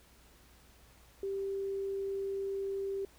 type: tone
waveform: sine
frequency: 392 Hz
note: G4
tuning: in tune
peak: -33 dBFS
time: 1.23-3.05 s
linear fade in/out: 2 ms
effects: added 60 Hz sine -62 dBFS peak until 3.18 s + pink hiss -62 dBFS RMS until 3.18 s